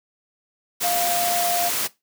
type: tone in noise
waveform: sine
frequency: 700 Hz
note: F5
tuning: 4 cents sharp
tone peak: -22 dBFS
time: 0.83-1.7 s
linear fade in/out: 20 ms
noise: white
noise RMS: -24 dBFS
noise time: 0.8-1.88 s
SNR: -1 dB
effects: noise-tail reverb RT60 0.2 s tail -19 dB re dry + high-pass 150 Hz 12 dB/octave